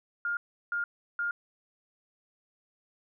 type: tone bursts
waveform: sine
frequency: 1412 Hz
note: F6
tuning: 19 cents sharp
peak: -28 dBFS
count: 3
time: 0.25-1.31 s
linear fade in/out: 2 ms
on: 120 ms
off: 350 ms
effects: none